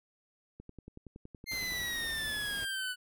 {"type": "click train", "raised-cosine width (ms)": 3, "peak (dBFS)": -34, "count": 14, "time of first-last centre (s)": [0.6, 1.815], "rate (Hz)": 10.7}
{"type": "exponential sweep", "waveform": "25% pulse", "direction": "down", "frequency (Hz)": [2118, 1480], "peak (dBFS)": -30, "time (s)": [1.46, 2.96], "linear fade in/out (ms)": 50}
{"type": "noise", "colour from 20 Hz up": "pink", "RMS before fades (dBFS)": -46, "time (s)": [1.51, 2.65], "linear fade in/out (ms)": 5}
{"effects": []}